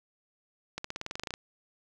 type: accelerating click train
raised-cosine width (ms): 0.2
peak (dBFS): -18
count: 13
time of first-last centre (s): 0.78-1.339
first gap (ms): 64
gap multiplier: 0.94
effects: none